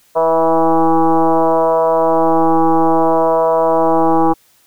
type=tone with frequency modulation; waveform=sine; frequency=162.7 Hz; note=E3; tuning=22 cents flat; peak=-9 dBFS; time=0.15-4.34 s; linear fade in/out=20 ms; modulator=163 Hz; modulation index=5.4; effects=white hiss -53 dBFS RMS until 4.66 s